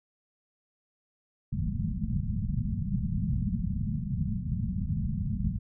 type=low-pass noise; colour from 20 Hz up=white; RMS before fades=-30 dBFS; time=1.52-5.59 s; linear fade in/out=5 ms; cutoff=220 Hz; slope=96 dB/octave; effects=none